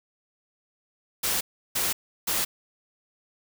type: noise bursts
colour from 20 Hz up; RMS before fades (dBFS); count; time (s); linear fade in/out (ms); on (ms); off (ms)
white; -26; 3; 1.23-2.45; 10; 180; 340
effects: none